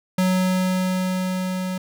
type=tone with level ramp; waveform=square; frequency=185 Hz; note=F#3; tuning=in tune; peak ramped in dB=-17 to -25 dBFS; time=0.18-1.78 s; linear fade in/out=5 ms; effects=none